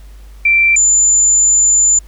sine tone pair in turn, 2349 / 7074 Hz, D7 / A8, 0 / +8 cents, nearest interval octave + perfect fifth, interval 1908 cents, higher second, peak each -7 dBFS, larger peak neither, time 0.45-0.76 / 0.76-1.99 s, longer second, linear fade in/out 5 ms, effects added 50 Hz sine -33 dBFS peak until 2.07 s + pink hiss -49 dBFS RMS until 2.07 s

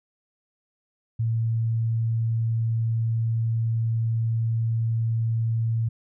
sine tone, 113.8 Hz, A#2, 41 cents flat, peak -21 dBFS, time 1.19-5.89 s, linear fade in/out 10 ms, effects none

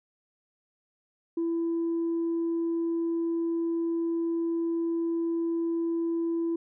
sine tone, 334 Hz, E4, 23 cents sharp, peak -24 dBFS, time 1.37-6.56 s, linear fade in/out 5 ms, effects tanh soft clip ceiling -23 dBFS

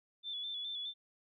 sine tone with vibrato, 3477 Hz, A7, 21 cents flat, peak -38 dBFS, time 0.23-0.94 s, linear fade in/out 50 ms, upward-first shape square, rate 4.8 Hz, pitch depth 37 cents each way, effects none

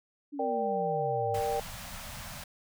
sine exponential sweep, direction down, 296.1 to 98 Hz, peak -36 dBFS, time 0.32-1.41 s, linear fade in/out 20 ms
sine chord, G minor, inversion first, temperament equal, 466.2 / 587.3 / 784 Hz, Bb4 / D5 / G5, 0 / 0 / 0 cents, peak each -32 / -34 / -31 dBFS, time 0.39-1.6 s, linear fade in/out 5 ms
pink band-stop noise, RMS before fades -42 dBFS, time 1.34-2.44 s, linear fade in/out 5 ms, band 230 to 570 Hz, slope 48 dB/octave
effects none

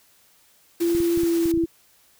sine tone with pitch glide, 340.4 to 332.2 Hz, F4 to E4, -44 to +13 cents, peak -18 dBFS, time 0.8-1.66 s, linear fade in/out 20 ms, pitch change -43 cents, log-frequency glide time 1.14-1.53 s
white noise with tremolo, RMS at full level -35 dBFS, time 0.8-1.52 s, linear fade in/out 5 ms, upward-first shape triangle, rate 13 Hz, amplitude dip 25%
clicks, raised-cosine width 5 ms, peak -22 dBFS, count 8, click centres 0.95 / 1.003 / 1.175 / 1.234 / 1.457 / 1.54 / 1.575 / 1.638 s
effects white hiss -58 dBFS RMS until 2.19 s

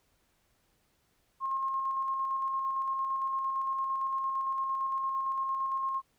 sine tone with tremolo, 1071 Hz, C6, 40 cents sharp, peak -28 dBFS, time 1.4-6.02 s, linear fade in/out 50 ms, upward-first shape square, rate 8.8 Hz, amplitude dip 25%, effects pink hiss -72 dBFS RMS until 6.18 s

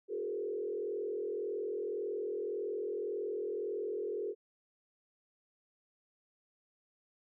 sine tone with frequency modulation, 418.7 Hz, G#4, 14 cents sharp, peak -34 dBFS, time 0.08-4.35 s, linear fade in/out 50 ms, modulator 41.8 Hz, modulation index 1.3, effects none

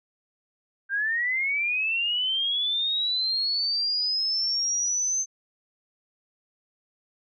sine linear sweep, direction up, 1568 to 6272 Hz, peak -23 dBFS, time 0.89-5.26 s, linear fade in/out 50 ms, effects none

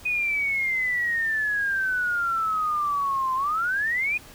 sine exponential two-way sweep, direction down then up, 2498 to 1030 to 2498 Hz, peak -22 dBFS, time 0.05-4.18 s, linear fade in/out 10 ms, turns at 3.35 s, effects pink hiss -47 dBFS RMS until 4.34 s

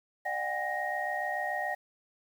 sine tone cluster, 601 / 735 / 802 / 1873 Hz, D5 / F#5 / G5 / A#6, +40 / -12 / +39 / +8 cents, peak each -38 / -35 / -37 / -34 dBFS, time 0.25-1.75 s, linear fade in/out 10 ms, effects 9-bit

